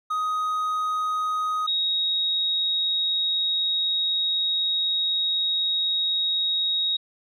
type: tone pair in turn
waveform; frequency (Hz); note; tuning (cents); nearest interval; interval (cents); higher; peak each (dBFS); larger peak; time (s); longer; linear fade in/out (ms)
triangle / sine; 1252 / 3776; D#6 / A#7; +10 / +22; octave + perfect fifth; 1912; second; -21; neither; 0.1-1.67 / 1.67-6.97; second; 10
effects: none